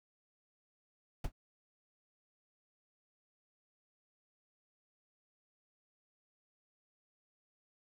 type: noise with exponential decay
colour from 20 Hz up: brown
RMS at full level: -26 dBFS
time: 1.24-1.32 s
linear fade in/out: 5 ms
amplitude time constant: 16 ms
effects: none